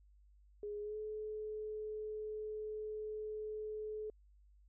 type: tone with pitch glide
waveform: sine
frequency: 415.3 to 428.7 Hz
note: G#4 to A4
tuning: 0 to -45 cents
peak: -40 dBFS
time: 0.63-4.1 s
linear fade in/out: 2 ms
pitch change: +55 cents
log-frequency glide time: 0.81-0.97 s
effects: added 50 Hz sine -62 dBFS peak until 4.68 s